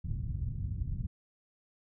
white low-pass noise, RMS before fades -35 dBFS, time 0.04-1.07 s, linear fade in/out 5 ms, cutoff 130 Hz, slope 24 dB/octave, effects none

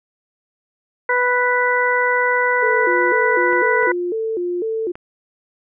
harmonic tone, 493.9 Hz, B4, in tune, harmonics 1 / 2 / 3 / 4, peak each -20 / -20 / -20 / -20 dBFS, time 1.09-3.92 s, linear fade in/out 5 ms
sine tone with vibrato, 396.5 Hz, G4, 20 cents sharp, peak -19 dBFS, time 2.62-4.92 s, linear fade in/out 10 ms, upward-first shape square, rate 2 Hz, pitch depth 200 cents each way
clicks, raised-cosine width 0.5 ms, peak -20 dBFS, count 3, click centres 3.529 / 3.83 / 4.955 s
effects none

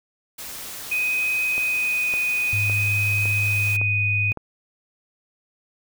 white noise, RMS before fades -35 dBFS, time 0.38-3.77 s, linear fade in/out 10 ms
sine tone with vibrato, 2499 Hz, D#7, 7 cents sharp, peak -20 dBFS, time 0.91-4.33 s, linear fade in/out 10 ms, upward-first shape sine, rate 0.55 Hz, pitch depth 9 cents each way
click train, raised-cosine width 1 ms, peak -20 dBFS, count 6, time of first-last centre 1.58-4.373 s, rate 1.79 Hz
sine tone, 103.2 Hz, G#2, 10 cents flat, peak -23 dBFS, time 2.53-4.32 s, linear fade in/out 0 ms
effects none

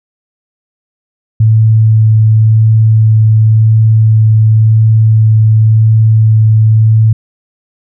sine tone with vibrato, 110 Hz, A2, in tune, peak -3 dBFS, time 1.4-7.13 s, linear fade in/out 5 ms, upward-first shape sine, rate 0.93 Hz, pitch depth 8 cents each way, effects none

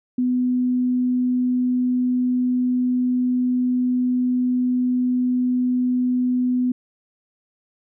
sine tone, 250 Hz, B3, 21 cents sharp, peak -17 dBFS, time 0.18-6.72 s, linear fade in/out 5 ms, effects none

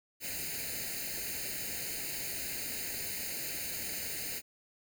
white noise with comb filter, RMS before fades -38 dBFS, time 0.2-4.42 s, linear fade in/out 50 ms, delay 0.44 ms, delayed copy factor +0.9, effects none

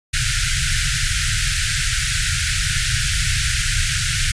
pink band-stop noise, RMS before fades -19 dBFS, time 0.13-4.32 s, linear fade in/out 10 ms, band 150 to 1400 Hz, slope 96 dB/octave, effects resampled to 22050 Hz

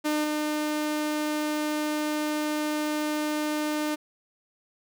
sawtooth tone with level steps, 302.3 Hz, D#4, 50 cents flat, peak -20 / -22 dBFS, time 0.04-3.96 s, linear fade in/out 20 ms, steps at 0.24 s, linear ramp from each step 2 ms, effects none

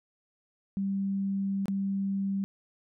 sine tone with dropouts, 196 Hz, G3, in tune, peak -27 dBFS, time 0.77-2.44 s, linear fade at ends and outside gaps 0 ms, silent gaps 1.657-1.682 s, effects none

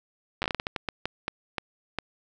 slowing click train, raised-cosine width 0.3 ms, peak -12 dBFS, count 15, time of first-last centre 0.42-1.987 s, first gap 9 ms, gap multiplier 1.34, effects none

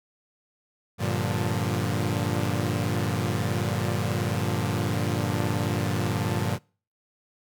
sawtooth chord, G minor seventh, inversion none, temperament equal with one note detuned, 98 / 116.54 / 146.83 / 176.44 Hz, G2 / Bb2 / D3 / F3, 0 / 0 / 0 / +18 cents, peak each -25 / -25 / -27 / -28 dBFS, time 0.98-6.59 s, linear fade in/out 50 ms, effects noise-tail reverb RT60 0.4 s tail -26 dB re dry

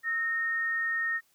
sine tone pair together, 1304.6 / 1845 Hz, E6 / A#6, -18 / -18 cents, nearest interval tritone, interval 600 cents, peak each -39 / -27 dBFS, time 0.03-1.21 s, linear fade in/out 50 ms, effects white hiss -68 dBFS RMS until 1.34 s

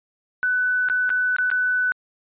sine tone with dropouts, 1496 Hz, F#6, 19 cents sharp, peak -18 dBFS, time 0.43-1.92 s, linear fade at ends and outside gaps 0 ms, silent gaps 0.887-0.899 / 1.093-1.102 / 1.364-1.385 / 1.502-1.514 s, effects resampled to 8000 Hz

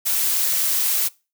blue noise with amplitude modulation, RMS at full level -19 dBFS, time 0.05-1.09 s, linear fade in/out 20 ms, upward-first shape sine, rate 229 Hz, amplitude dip 30%, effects noise-tail reverb RT60 0.3 s tail -23 dB re dry

